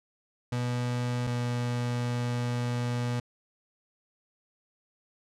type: tone pair in turn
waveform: 35% pulse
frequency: 122.5 / 121.37 Hz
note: B2 / B2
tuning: -14 / -30 cents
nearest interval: unison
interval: 16 cents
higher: first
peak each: -26 dBFS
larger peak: neither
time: 0.52-1.27 / 1.27-3.2 s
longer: second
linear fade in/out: 5 ms
effects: low-pass 8000 Hz 12 dB/octave